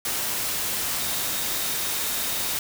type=tone in noise; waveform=sine; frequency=3711 Hz; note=A#7; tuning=9 cents flat; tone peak=-38 dBFS; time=1-2.57 s; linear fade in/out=2 ms; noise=white; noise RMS=-27 dBFS; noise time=0.05-2.59 s; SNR=-14 dB; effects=none